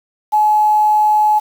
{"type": "tone with quantisation", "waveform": "sine", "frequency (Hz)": 850, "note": "G#5", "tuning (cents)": 40, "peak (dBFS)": -9, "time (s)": [0.32, 1.4], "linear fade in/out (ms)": 20, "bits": 6, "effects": []}